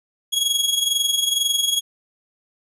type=tone with amplitude modulation; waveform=sawtooth; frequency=3321 Hz; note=G#7; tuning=1 cent flat; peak=-12 dBFS; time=0.32-1.81 s; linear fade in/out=20 ms; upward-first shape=sine; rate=22.1 Hz; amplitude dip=65%; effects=resampled to 32000 Hz